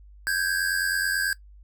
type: tone pair together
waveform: square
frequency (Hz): 1562 / 1651.2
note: G6 / G#6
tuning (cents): -7 / -10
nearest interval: minor second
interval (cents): 97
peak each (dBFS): -27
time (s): 0.27-1.33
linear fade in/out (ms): 0
effects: noise-tail reverb RT60 0.1 s tail -17 dB re dry + added 50 Hz sine -46 dBFS peak until 1.63 s